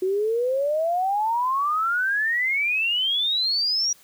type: exponential sweep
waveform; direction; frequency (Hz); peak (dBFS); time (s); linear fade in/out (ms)
sine; up; 366.5 to 5810; -20; 0.02-3.93; 5
effects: white hiss -54 dBFS RMS until 4.03 s